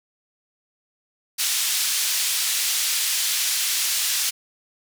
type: band-pass noise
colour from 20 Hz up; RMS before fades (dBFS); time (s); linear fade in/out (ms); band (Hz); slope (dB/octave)
pink; -23; 1.38-4.31; 20; 3400 to 14000; 12
effects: none